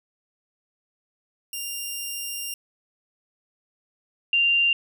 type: tone pair in turn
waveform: 10% pulse / sine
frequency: 2794 / 2783 Hz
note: F7 / F7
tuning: 0 / -7 cents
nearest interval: unison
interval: 7 cents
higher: first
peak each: -21 / -17 dBFS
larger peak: second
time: 1.53-2.54 / 4.33-4.73 s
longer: first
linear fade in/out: 2 ms
effects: none